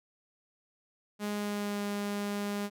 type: tone with pitch glide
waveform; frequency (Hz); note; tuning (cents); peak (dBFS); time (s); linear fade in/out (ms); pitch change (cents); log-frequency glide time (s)
sawtooth; 207.2 to 203.9; G#3 to G#3; -4 to -32; -28; 1.19-2.7; 50; -28; 1.3-1.83
effects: none